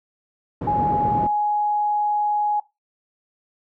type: band-pass noise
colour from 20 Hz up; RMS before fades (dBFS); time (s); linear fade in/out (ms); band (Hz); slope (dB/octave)
pink; -27; 0.61-1.27; 5; 100 to 530; 12
type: tone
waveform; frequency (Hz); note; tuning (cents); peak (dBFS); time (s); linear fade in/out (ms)
sine; 835; G#5; +9; -18; 0.67-2.6; 5
effects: noise-tail reverb RT60 0.2 s tail -18 dB re dry